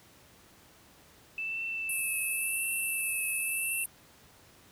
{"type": "tone with vibrato", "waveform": "sine", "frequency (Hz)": 2637, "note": "E7", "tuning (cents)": 0, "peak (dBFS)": -32, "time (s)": [1.38, 3.84], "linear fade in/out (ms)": 2, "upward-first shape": "triangle", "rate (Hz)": 0.93, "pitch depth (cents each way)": 32}
{"type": "band-pass noise", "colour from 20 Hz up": "pink", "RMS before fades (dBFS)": -35, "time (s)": [1.89, 3.86], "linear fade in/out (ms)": 5, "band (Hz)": [9000, 12000], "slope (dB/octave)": 96}
{"effects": ["pink hiss -58 dBFS RMS until 4.71 s", "high-pass 60 Hz 12 dB/octave"]}